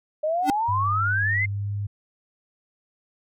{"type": "exponential sweep", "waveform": "sine", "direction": "up", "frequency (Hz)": [600, 2122], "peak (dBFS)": -21, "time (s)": [0.23, 1.46], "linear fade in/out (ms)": 10}
{"type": "tone with exponential growth", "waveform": "square", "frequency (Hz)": 290, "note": "D4", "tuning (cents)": -22, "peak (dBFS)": -17, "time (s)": [0.42, 0.5], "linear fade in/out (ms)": 1, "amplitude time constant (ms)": 17}
{"type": "tone with pitch glide", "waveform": "sine", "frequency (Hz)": [100.1, 101.79], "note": ["G2", "G#2"], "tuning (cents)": [37, -34], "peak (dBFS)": -25, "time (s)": [0.68, 1.87], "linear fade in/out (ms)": 10, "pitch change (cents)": 29, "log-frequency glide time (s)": [1.46, 1.7]}
{"effects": []}